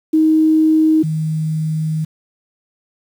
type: tone pair in turn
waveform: sine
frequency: 314.6 / 156.94 Hz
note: D#4 / D#3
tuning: +19 / +15 cents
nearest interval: octave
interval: 1204 cents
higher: first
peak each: -9 / -16 dBFS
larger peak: first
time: 0.13-1.03 / 1.03-2.05 s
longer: second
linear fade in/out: 10 ms
effects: 7-bit